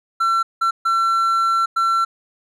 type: tone bursts at uneven times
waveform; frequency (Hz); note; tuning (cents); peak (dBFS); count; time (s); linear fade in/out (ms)
triangle; 1350; E6; +41; -13; 4; 0.2-0.43 / 0.61-0.71 / 0.85-1.66 / 1.76-2.05; 10
effects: none